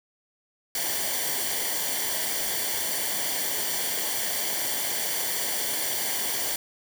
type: noise with comb filter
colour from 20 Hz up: white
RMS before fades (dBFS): -28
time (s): 0.75-6.56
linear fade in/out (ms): 2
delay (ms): 0.77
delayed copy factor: -0.65
effects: none